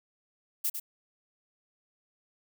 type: noise with echo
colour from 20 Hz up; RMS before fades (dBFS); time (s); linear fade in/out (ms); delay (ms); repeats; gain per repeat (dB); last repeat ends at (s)
violet; -29; 0.64-0.7; 10; 100; 1; -7; 0.8
effects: none